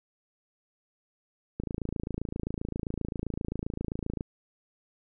click train, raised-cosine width 3 ms, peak -19 dBFS, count 73, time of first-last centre 1.6-4.209 s, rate 27.6 Hz, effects none

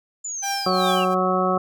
sine linear sweep, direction down, 7120 to 2637 Hz, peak -27 dBFS, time 0.24-1.05 s, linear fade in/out 10 ms
sawtooth tone with tremolo, 793 Hz, G5, 20 cents sharp, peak -19 dBFS, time 0.42-1.15 s, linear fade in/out 20 ms, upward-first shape triangle, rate 2.6 Hz, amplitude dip 85%
harmonic tone, 185 Hz, F#3, in tune, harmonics 1 / 2 / 3 / 4 / 6 / 7, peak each -25 / -25 / -25 / -25 / -25 / -25 dBFS, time 0.66-1.58 s, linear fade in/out 5 ms
effects none

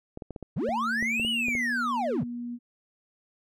clicks, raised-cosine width 2 ms, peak -24 dBFS, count 11, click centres 0.174 / 0.222 / 0.307 / 0.362 / 0.427 / 0.69 / 1.026 / 1.198 / 1.249 / 1.484 / 1.552 s
triangle linear two-way sweep, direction up then down, 100 to 2996 to 100 Hz, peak -24 dBFS, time 0.56-2.24 s, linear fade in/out 10 ms, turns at 1.29 s
sine tone with pitch glide, 228.3 to 240.2 Hz, A#3 to B3, -36 to -48 cents, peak -32 dBFS, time 0.6-2.59 s, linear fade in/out 50 ms, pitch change +88 cents, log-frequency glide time 1.28-1.46 s
effects none

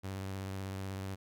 sawtooth tone with vibrato, 96.3 Hz, G2, 30 cents flat, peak -34 dBFS, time 0.03-1.16 s, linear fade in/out 20 ms, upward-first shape triangle, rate 16 Hz, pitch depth 36 cents each way, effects none

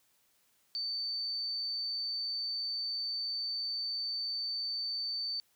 sine tone, 4557 Hz, C#8, 47 cents sharp, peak -33 dBFS, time 0.75-5.4 s, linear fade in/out 0 ms, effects white hiss -71 dBFS RMS until 5.55 s

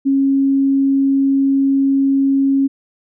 sine tone, 273.2 Hz, C#4, 25 cents flat, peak -11 dBFS, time 0.05-2.68 s, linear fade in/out 20 ms, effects none

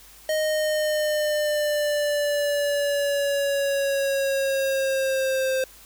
square exponential sweep, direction down, 622.3 to 523.3 Hz, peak -22 dBFS, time 0.29-5.64 s, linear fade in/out 2 ms, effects added 50 Hz sine -55 dBFS peak until 5.85 s + white hiss -49 dBFS RMS until 5.85 s

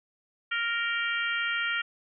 harmonic tone with a mistuned harmonic, 466.2 Hz, A#4, in tune, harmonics 3 / 4 / 5 / 6 / 7, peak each -30 / -32 / -34 / -36 / -37 dBFS, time 0.51-1.82 s, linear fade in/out 10 ms, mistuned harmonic 7, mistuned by -46 cents, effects none

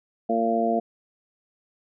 harmonic tone, 114.5 Hz, A#2, 31 cents flat, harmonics 2 / 3 / 4 / 5 / 6, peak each -26 / -30 / -28 / -32 / -23 dBFS, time 0.29-0.8 s, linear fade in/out 10 ms, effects none

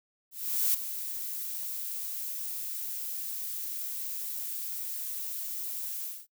violet noise with ADSR envelope, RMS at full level -25 dBFS, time 0.31-6.27 s, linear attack 430 ms, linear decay 10 ms, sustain -11 dB, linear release 230 ms, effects noise-tail reverb RT60 0.1 s tail -22 dB re dry

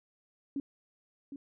sine tone with echo, 278.7 Hz, C#4, 9 cents sharp, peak -31 dBFS, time 0.56-0.6 s, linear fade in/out 2 ms, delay 760 ms, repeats 1, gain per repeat -9 dB, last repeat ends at 1.36 s, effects none

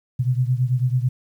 sine beating tone pair, 123.47 / 132.57 Hz, B2 / C3, 0 / +23 cents, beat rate 9.1 Hz, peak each -19 / -22 dBFS, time 0.19-1.09 s, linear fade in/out 10 ms, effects 9-bit

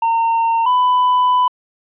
triangle tone pair in turn, 915 / 997.8 Hz, A#5 / B5, -32 / +17 cents, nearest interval minor second, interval 149 cents, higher second, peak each -11 / -9 dBFS, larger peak second, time 0.02-0.66 / 0.66-1.48 s, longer second, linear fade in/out 5 ms, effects resampled to 8000 Hz

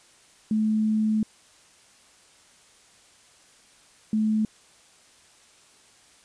sine tone pair in turn, 216.4 / 216.4 Hz, A3 / A3, -29 / -29 cents, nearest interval unison, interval 0 cents, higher neither, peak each -20 dBFS, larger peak neither, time 0.51-1.23 / 4.13-4.45 s, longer first, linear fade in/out 2 ms, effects white hiss -56 dBFS RMS until 6.24 s + resampled to 22050 Hz

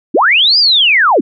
sine linear two-way sweep, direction up then down, 196 to 5000 to 196 Hz, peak -6 dBFS, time 0.14-1.21 s, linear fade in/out 10 ms, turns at 0.58 s, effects none

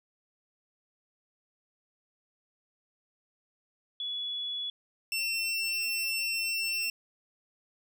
sine / 25% pulse tone pair in turn, 3401 / 2699 Hz, G#7 / E7, +40 / +40 cents, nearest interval major third, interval 400 cents, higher first, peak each -32 / -25 dBFS, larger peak second, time 4-4.7 / 5.12-6.9 s, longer second, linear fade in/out 2 ms, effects none

